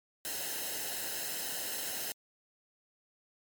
white noise with comb filter, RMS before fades -37 dBFS, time 0.25-2.12 s, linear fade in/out 0 ms, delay 0.86 ms, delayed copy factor -0.7, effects MP3 96 kbps

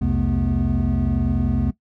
triangle tone cluster, 63 / 84.5 / 129.7 / 216 / 246.1 Hz, B1 / E2 / C3 / A3 / B3, +35 / +43 / -15 / -32 / -6 cents, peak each -22 dBFS, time 0.01-1.71 s, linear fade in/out 10 ms, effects noise-tail reverb RT60 0.1 s tail -17 dB re dry + tanh soft clip ceiling -8 dBFS

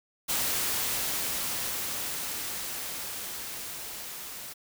white noise with level ramp, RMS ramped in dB -28 to -41 dBFS, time 0.28-4.54 s, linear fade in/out 20 ms, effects none

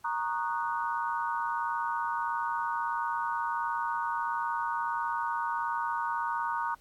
sine chord, D# minor seventh, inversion second, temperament equal with one note detuned, 932.3 / 1108.7 / 1230.2 / 1480 Hz, A#5 / C#6 / D#6 / F#6, 0 / 0 / -20 / 0 cents, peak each -31 / -37 / -36 / -37 dBFS, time 0.04-6.75 s, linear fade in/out 10 ms, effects pink hiss -64 dBFS RMS until 6.8 s + AAC 64 kbps

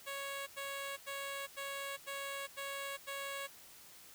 10% pulse tone bursts, 554.4 Hz, C#5, in tune, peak -32 dBFS, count 7, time 0.06-3.476 s, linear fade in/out 20 ms, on 410 ms, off 91 ms, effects white hiss -57 dBFS RMS until 4.14 s

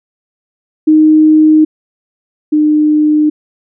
sine tone pair in turn, 310.1 / 303.2 Hz, D#4 / D#4, -6 / -45 cents, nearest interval unison, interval 39 cents, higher first, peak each -3 / -6 dBFS, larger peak first, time 0.87-1.65 / 2.52-3.3 s, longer neither, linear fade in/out 10 ms, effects none

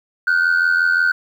sine tone pair together, 1441.3 / 1527 Hz, F#6 / G6, -46 / -46 cents, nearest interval minor second, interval 100 cents, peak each -14 dBFS, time 0.27-1.12 s, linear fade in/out 5 ms, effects tanh soft clip ceiling -10 dBFS + 8-bit

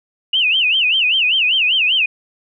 sine tone with vibrato, 2794 Hz, F7, in tune, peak -12 dBFS, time 0.33-2.06 s, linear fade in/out 5 ms, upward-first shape sine, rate 5.1 Hz, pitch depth 220 cents each way, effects none

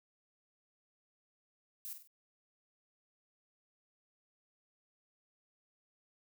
violet noise with echo, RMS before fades -44 dBFS, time 1.85-1.93 s, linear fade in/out 0 ms, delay 48 ms, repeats 3, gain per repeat -7 dB, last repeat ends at 2.074 s, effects none

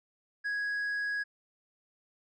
sine tone with tanh clipping, 1661.2 Hz, G#6, in tune, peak -31 dBFS, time 0.44-1.24 s, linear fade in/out 20 ms, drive 3 dB, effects none

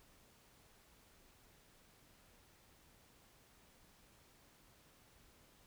silence, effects pink hiss -67 dBFS RMS until 5.66 s

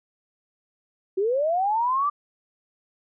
sine linear sweep, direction up, 365.2 to 1190 Hz, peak -20 dBFS, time 1.17-2.1 s, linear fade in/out 10 ms, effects none

